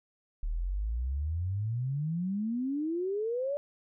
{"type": "exponential sweep", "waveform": "sine", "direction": "up", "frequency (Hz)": [36.71, 587.3], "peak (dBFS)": -29, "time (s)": [0.43, 3.57], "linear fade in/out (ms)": 0, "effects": []}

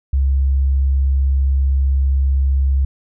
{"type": "tone", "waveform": "sine", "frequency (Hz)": 67.7, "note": "C#2", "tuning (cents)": -40, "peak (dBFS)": -12, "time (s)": [0.13, 2.85], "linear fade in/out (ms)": 5, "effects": []}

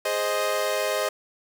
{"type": "chord", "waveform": "sawtooth", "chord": "Ab major", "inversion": "none", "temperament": "equal", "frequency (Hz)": [415.3, 523.3, 622.3], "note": ["Ab4", "C5", "Eb5"], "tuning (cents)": [0, 0, 0], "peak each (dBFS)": [-27, -24, -22], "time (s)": [0.05, 1.09], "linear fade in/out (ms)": 5, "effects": []}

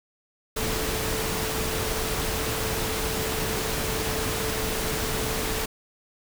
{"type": "tone in noise", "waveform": "sine", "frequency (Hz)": 440, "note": "A4", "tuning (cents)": 0, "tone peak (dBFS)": -33, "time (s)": [0.56, 5.66], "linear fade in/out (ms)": 10, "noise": "pink", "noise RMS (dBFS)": -28, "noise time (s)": [0.56, 5.66], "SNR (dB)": -8, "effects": []}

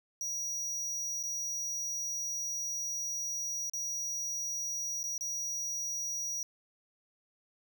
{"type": "tone with dropouts", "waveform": "square", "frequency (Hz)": 5780, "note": "F#8", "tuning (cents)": -41, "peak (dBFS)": -34, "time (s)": [0.21, 6.43], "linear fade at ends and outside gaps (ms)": 1, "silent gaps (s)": [[1.229, 1.236], [3.697, 3.735], [5.031, 5.039], [5.179, 5.209]], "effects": ["12-bit"]}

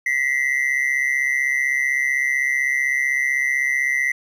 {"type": "ring-modulated tone", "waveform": "triangle", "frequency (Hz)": 2000, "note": "B6", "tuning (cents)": 21, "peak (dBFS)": -13, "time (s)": [0.06, 4.12], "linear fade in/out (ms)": 5, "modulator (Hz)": 67.9, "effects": []}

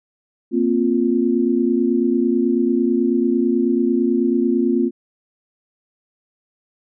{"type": "chord", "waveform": "sine", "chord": "Bb suspended second", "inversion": "none", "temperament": "just", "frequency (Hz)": [233.1, 262.2, 349.6], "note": ["Bb3", "C4", "F4"], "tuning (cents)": [0, 4, 2], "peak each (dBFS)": -19, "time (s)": [0.51, 4.91], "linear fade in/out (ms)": 50, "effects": []}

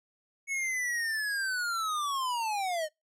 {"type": "linear sweep", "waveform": "square", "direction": "down", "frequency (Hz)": [2217, 600], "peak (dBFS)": -30, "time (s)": [0.47, 2.89], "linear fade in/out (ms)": 50, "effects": ["noise-tail reverb RT60 0.2 s tail -26 dB re dry", "low-pass 12000 Hz 12 dB/octave"]}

